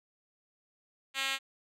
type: tone with band-pass filter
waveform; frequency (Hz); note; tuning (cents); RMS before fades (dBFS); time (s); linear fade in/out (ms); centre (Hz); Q
5% pulse; 270; C#4; -45; -33; 1.14-1.39; 50; 3700; 0.91
effects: none